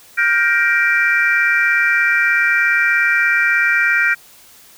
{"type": "chord", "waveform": "sine", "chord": "G minor seventh", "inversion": "third", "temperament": "just", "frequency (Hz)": [1411.2, 1568, 1881.6, 2352], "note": ["F6", "G6", "Bb6", "D7"], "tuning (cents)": [18, 0, 16, 2], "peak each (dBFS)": -17, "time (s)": [0.17, 4.15], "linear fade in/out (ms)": 20, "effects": ["tanh soft clip ceiling -2 dBFS", "white hiss -45 dBFS RMS until 4.77 s"]}